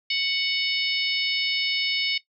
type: harmonic tone with a mistuned harmonic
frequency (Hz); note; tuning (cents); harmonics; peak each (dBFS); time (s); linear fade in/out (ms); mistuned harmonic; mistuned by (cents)
740; F#5; 0; 3 / 4 / 5 / 6 / 7; -27 / -28 / -29 / -30 / -30; 0.1-2.18; 5; 7; +23
effects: noise-tail reverb RT60 0.1 s tail -17 dB re dry